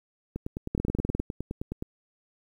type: two click trains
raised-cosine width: 3 ms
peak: -14 / -19 dBFS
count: 10 / 15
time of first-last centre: 0.75-1.2 / 0.36-1.824 s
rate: 20 / 9.56 Hz
effects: 9-bit